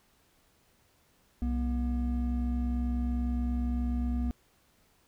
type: tone pair together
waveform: triangle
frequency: 63.7 / 240.5 Hz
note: C2 / B3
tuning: -46 / -46 cents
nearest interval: octave + major seventh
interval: 2300 cents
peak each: -27 / -30 dBFS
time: 1.42-4.31 s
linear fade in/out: 0 ms
effects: pink hiss -67 dBFS RMS until 5.07 s